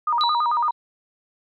sine tone with vibrato, 1077 Hz, C6, 50 cents sharp, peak -18 dBFS, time 0.07-0.71 s, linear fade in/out 5 ms, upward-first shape square, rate 9 Hz, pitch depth 220 cents each way
sine tone with exponential decay, 3951 Hz, B7, in tune, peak -19 dBFS, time 0.21-0.72 s, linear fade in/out 0 ms, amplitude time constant 110 ms
effects none

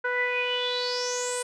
sawtooth tone with low-pass filter sweep, 493.9 Hz, B4, in tune, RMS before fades -28 dBFS, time 0.04-1.43 s, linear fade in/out 10 ms, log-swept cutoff 1600 to 9100 Hz, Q 9, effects none

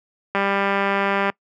click train, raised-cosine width 0.5 ms, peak -6 dBFS, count 189, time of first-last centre 0.35-1.299 s, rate 198 Hz, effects noise-tail reverb RT60 0.1 s tail -25 dB re dry + high-pass 150 Hz 12 dB/octave

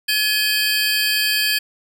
square tone cluster, 1701 / 2523 / 3165 / 4505 / 4739 Hz, G#6 / D#7 / G7 / C#8 / D8, +41 / +23 / +16 / +27 / +15 cents, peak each -24 dBFS, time 0.08-1.59 s, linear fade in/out 10 ms, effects 8-bit

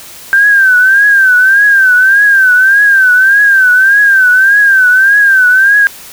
sine tone with vibrato, 1568 Hz, G6, in tune, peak -3 dBFS, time 0.33-5.87 s, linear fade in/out 0 ms, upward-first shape triangle, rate 1.7 Hz, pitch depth 120 cents each way, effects white hiss -31 dBFS RMS until 6.12 s

